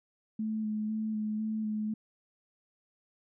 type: tone with vibrato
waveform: sine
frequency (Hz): 215.9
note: A3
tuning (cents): -33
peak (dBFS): -30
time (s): 0.39-1.94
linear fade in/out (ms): 5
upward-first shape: square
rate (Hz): 2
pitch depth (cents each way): 16
effects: none